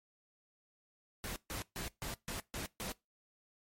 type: noise bursts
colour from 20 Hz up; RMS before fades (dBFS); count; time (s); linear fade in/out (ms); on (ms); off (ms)
pink; -41; 7; 1.24-2.92; 0; 120; 140
effects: noise-tail reverb RT60 0.2 s tail -21 dB re dry + MP3 64 kbps